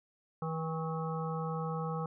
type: harmonic tone with a mistuned harmonic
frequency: 161.3 Hz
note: E3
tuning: 37 cents flat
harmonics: 1 / 3 / 5 / 7 / 8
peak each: -35 / -40 / -42 / -43 / -44 dBFS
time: 0.42-2.06 s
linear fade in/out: 2 ms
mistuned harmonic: 7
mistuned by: -39 cents
effects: none